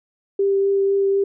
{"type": "tone with vibrato", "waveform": "sine", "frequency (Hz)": 394.2, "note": "G4", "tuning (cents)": 10, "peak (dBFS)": -15, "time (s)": [0.39, 1.24], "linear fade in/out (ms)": 5, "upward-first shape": "triangle", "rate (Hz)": 4, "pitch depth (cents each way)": 11, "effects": []}